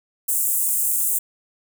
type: high-pass noise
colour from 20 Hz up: pink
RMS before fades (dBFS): -21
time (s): 0.28-1.19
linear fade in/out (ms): 10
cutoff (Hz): 7700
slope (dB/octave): 48
effects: none